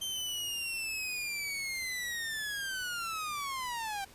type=linear sweep; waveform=sawtooth; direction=down; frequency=3136 to 771 Hz; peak=-31 dBFS; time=0.01-4.05 s; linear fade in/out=10 ms; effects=pink hiss -56 dBFS RMS until 4.14 s + resampled to 32000 Hz